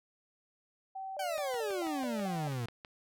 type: tone with vibrato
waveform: sine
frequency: 673 Hz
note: E5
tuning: 36 cents sharp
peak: -38 dBFS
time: 0.95-2.49 s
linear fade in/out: 10 ms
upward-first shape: square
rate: 2.3 Hz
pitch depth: 230 cents each way
type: exponential sweep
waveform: 40% pulse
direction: down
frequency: 785 to 113.1 Hz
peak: -33 dBFS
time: 1.19-2.66 s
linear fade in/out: 5 ms
type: click train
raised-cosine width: 0.3 ms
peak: -30 dBFS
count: 10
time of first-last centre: 1.38-2.848 s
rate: 6.13 Hz
effects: none